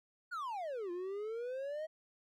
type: exponential two-way sweep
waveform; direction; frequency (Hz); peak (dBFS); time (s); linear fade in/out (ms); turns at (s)
triangle; down then up; 1499 to 344.2 to 639; -36; 0.31-1.87; 20; 0.91
effects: none